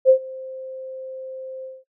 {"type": "tone with ADSR envelope", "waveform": "sine", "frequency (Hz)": 523.3, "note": "C5", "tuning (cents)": 0, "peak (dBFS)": -7, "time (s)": [0.05, 1.84], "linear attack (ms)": 43, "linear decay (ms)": 88, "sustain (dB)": -24, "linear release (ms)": 200, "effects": ["noise-tail reverb RT60 0.1 s tail -17 dB re dry"]}